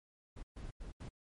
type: noise bursts at uneven times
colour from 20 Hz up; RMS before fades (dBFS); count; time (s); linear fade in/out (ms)
brown; -45; 4; 0.36-0.43 / 0.56-0.71 / 0.8-0.92 / 1-1.09; 10
effects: MP3 48 kbps